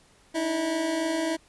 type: tone pair together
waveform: 25% pulse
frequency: 300.6 / 324.1 Hz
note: D4 / E4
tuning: +40 / -29 cents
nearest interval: minor second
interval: 131 cents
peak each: -31 / -22 dBFS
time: 0.34-1.37 s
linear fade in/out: 20 ms
effects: pink hiss -59 dBFS RMS until 1.48 s + resampled to 24000 Hz